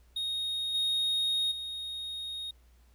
triangle tone with level steps, 3729 Hz, A#7, in tune, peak -29 / -25 / -34 dBFS, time 0.16-2.51 s, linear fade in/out 5 ms, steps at 0.74 / 1.51 s, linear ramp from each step 10 ms, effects added 60 Hz sine -58 dBFS peak until 2.94 s + pink hiss -69 dBFS RMS until 2.94 s

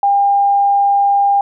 sine tone, 802 Hz, G5, 39 cents sharp, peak -9 dBFS, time 0.03-1.41 s, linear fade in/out 2 ms, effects none

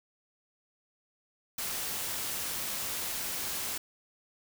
white noise, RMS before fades -35 dBFS, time 1.58-3.78 s, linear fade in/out 5 ms, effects none

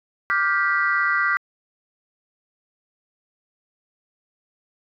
sine chord, G dominant seventh, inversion second, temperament just, 1176 / 1411.2 / 1568 / 1960 Hz, D6 / F6 / G6 / B6, +2 / +18 / 0 / -14 cents, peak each -23 dBFS, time 0.3-1.37 s, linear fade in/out 0 ms, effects tanh soft clip ceiling -8 dBFS

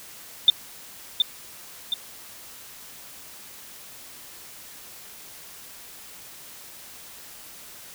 sine tone with echo, 3582 Hz, A7, 30 cents sharp, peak -9 dBFS, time 0.48-0.5 s, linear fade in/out 2 ms, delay 720 ms, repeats 2, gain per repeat -6 dB, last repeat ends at 1.94 s, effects white hiss -44 dBFS RMS until 7.94 s

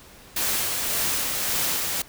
white noise with tremolo, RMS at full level -24 dBFS, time 0.36-2.02 s, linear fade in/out 5 ms, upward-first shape sine, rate 1.8 Hz, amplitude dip 30%, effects pink hiss -48 dBFS RMS until 2.08 s

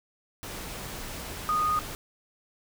sine tone in noise, 1235 Hz, D#6, 13 cents flat, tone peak -23 dBFS, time 1.49-1.79 s, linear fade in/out 0 ms, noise pink, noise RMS -38 dBFS, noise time 0.43-1.95 s, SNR +12 dB, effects none

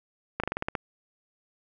slowing click train, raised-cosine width 0.5 ms, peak -13 dBFS, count 8, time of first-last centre 0.4-0.752 s, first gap 36 ms, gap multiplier 1.11, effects none

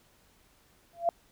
sine tone with exponential growth, 683 Hz, F5, 39 cents flat, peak -19 dBFS, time 0.93-1.09 s, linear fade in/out 1 ms, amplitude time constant 33 ms, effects pink hiss -64 dBFS RMS until 1.31 s

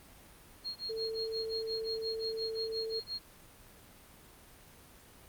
sine tone with tremolo, 4261 Hz, C8, 31 cents sharp, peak -34 dBFS, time 0.64-3.19 s, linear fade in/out 20 ms, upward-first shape sine, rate 5.7 Hz, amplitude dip 100%
sine tone, 445.7 Hz, A4, 22 cents sharp, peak -35 dBFS, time 0.89-3 s, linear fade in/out 10 ms
effects pink hiss -56 dBFS RMS until 5.28 s + Opus 32 kbps

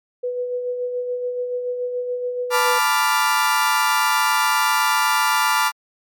sine tone with tremolo, 493.9 Hz, B4, in tune, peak -20 dBFS, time 0.23-2.79 s, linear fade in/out 10 ms, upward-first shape sine, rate 7 Hz, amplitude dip 40%
35% pulse chord, B half-diminished seventh, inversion third, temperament equal, 880 / 987.8 / 1174.7 / 1396.9 Hz, A5 / B5 / D6 / F6, 0 / 0 / 0 / 0 cents, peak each -20 dBFS, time 2.5-5.72 s, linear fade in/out 50 ms
effects MP3 96 kbps

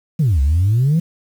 sine exponential two-way sweep, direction down then up, 172.9 to 65.41 to 172.9 Hz, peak -10 dBFS, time 0.19-1 s, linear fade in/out 10 ms, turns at 0.41 s, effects tanh soft clip ceiling -9 dBFS + 7-bit

